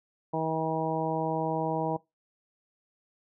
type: harmonic tone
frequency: 160 Hz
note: D#3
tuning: 49 cents sharp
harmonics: 1 / 2 / 3 / 4 / 5 / 6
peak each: -34 / -34 / -34 / -34 / -34 / -34 dBFS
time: 0.33-1.97 s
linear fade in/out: 10 ms
effects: noise-tail reverb RT60 0.2 s tail -21 dB re dry